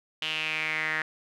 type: tone with band-pass filter sweep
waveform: sawtooth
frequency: 156.3 Hz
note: D#3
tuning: 8 cents sharp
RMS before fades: -30 dBFS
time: 0.22-1.02 s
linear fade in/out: 2 ms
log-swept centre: 3000 to 1800 Hz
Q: 5.8
effects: none